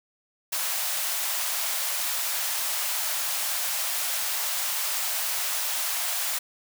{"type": "high-pass noise", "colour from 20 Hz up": "white", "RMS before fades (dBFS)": -28, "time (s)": [0.52, 6.39], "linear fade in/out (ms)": 10, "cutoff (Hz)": 580, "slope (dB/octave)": 48, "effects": []}